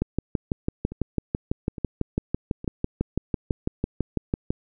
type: two click trains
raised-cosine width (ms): 3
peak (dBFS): -10 / -22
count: 28 / 4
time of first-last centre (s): 0.02-4.505 / 0.92-3.506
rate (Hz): 6.02 / 1.16
effects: none